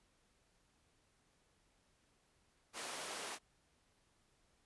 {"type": "high-pass noise", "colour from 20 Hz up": "pink", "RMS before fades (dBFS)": -45, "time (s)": [2.73, 3.39], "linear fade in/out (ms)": 50, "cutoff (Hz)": 440, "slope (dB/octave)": 12, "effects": ["pink hiss -75 dBFS RMS until 4.65 s", "resampled to 24000 Hz"]}